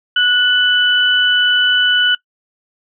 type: tone pair together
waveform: sine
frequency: 1474.3 / 2988 Hz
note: F#6 / F#7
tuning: -7 / +16 cents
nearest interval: octave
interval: 1223 cents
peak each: -13 dBFS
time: 0.16-2.15 s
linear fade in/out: 5 ms
effects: noise-tail reverb RT60 0.1 s tail -21 dB re dry